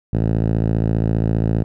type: tone with band-pass filter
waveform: 5% pulse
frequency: 55 Hz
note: A1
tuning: in tune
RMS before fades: -18 dBFS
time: 0.13-1.64 s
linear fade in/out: 5 ms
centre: 110 Hz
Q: 1.1
effects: none